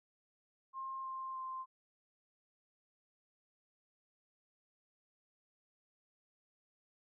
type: tone with pitch steps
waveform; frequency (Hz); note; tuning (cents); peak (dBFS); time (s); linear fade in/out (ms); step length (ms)
sine; 1063 / 1054.4 / 1045.9; C6 / C6 / C6; +27 / +13 / -1; -40; 0.73-1.66; 50; 310
effects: none